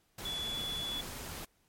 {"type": "tone in noise", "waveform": "sine", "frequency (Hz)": 3424, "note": "A7", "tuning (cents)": -48, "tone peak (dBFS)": -35, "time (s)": [0.25, 1.01], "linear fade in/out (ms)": 5, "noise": "pink", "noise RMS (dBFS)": -43, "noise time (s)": [0.18, 1.45], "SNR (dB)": 5, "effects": ["pink hiss -72 dBFS RMS until 1.68 s", "MP3 64 kbps"]}